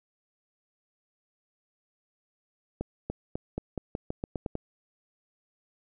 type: accelerating click train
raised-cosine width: 2 ms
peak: -18 dBFS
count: 11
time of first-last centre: 2.81-4.554 s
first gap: 290 ms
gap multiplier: 0.88
effects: none